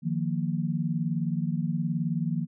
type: chord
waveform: sine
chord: Eb suspended second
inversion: none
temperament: equal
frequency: 155.56 / 174.61 / 233.1 Hz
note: Eb3 / F3 / Bb3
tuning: 0 / 0 / 0 cents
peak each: -29 / -29 / -32 dBFS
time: 0.02-2.47 s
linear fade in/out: 50 ms
effects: none